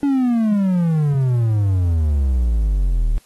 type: exponential sweep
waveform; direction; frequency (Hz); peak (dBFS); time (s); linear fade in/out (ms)
triangle; down; 287.8 to 36.84; -12; 0.03-3.18; 0
effects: white hiss -54 dBFS RMS until 3.25 s + AAC 32 kbps